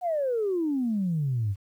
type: exponential sweep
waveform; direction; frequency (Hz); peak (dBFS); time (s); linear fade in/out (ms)
sine; down; 740 to 93.6; -23; 0.01-1.56; 50
effects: tanh soft clip ceiling -19 dBFS + 10-bit